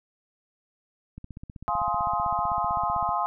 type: click train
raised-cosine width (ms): 5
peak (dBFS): -27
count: 31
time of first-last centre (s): 1.18-3.091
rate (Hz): 15.7
type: chord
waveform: sine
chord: F minor seventh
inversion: none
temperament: just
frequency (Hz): 698.5 / 838.1 / 1047.7 / 1257.2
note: F5 / Ab5 / C6 / Eb6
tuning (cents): 0 / +16 / +2 / +18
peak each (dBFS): -30 / -29 / -28 / -30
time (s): 1.68-3.26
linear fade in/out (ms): 0
effects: none